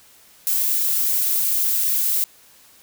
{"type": "noise", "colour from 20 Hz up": "violet", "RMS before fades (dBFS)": -20, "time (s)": [0.47, 2.24], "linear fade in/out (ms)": 0, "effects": ["white hiss -51 dBFS RMS until 2.82 s"]}